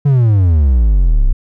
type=exponential sweep; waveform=triangle; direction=down; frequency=146.9 to 30.68 Hz; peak=-5 dBFS; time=0.05-1.33 s; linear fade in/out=10 ms; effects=none